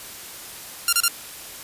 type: tone bursts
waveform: 5% pulse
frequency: 1391 Hz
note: F6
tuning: 7 cents flat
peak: -4 dBFS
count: 3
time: 0.88-1.081 s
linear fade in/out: 2 ms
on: 47 ms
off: 30 ms
effects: white hiss -38 dBFS RMS until 1.63 s + resampled to 32000 Hz